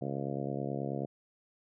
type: harmonic tone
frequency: 69.3 Hz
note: C#2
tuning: in tune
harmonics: 2 / 3 / 4 / 5 / 6 / 7 / 8 / 9 / 10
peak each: -38 / -40 / -41 / -42 / -43 / -43 / -44 / -45 / -45 dBFS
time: 0.01-1.06 s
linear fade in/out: 10 ms
effects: none